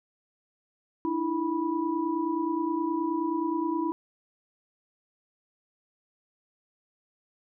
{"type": "tone cluster", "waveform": "sine", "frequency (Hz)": [301.8, 331.3, 982], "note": ["D4", "E4", "B5"], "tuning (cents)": [47, 9, -10], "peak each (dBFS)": [-31, -28, -32], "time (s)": [1.05, 3.92], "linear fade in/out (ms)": 0, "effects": []}